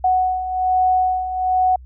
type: beating tone pair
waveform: sine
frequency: 740 / 741.2 Hz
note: F#5 / F#5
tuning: 0 / +3 cents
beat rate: 1.2 Hz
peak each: -22 / -16 dBFS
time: 0.04-1.76 s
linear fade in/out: 5 ms
effects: added 63 Hz sine -37 dBFS peak until 1.85 s